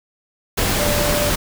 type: tone in noise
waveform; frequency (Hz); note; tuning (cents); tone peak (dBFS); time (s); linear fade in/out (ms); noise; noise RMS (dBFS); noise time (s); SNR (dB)
sine; 587.3; D5; 0; -21; 0.79-1.3; 10; pink; -19; 0.57-1.36; -5
effects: none